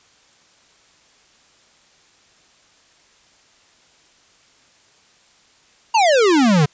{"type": "exponential sweep", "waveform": "square", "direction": "down", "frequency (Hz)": [954, 138.59], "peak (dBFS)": -12, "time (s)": [5.94, 6.66], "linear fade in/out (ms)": 10, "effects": ["white hiss -54 dBFS RMS until 6.73 s", "resampled to 16000 Hz"]}